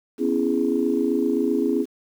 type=chord; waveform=sine; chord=C# minor seventh; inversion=third; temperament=just; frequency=249.5 / 277.2 / 332.6 / 415.8 Hz; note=B3 / C#4 / E4 / G#4; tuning=+18 / 0 / +16 / +2 cents; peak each=-24 dBFS; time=0.18-1.86 s; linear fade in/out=50 ms; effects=tanh soft clip ceiling -8 dBFS + 8-bit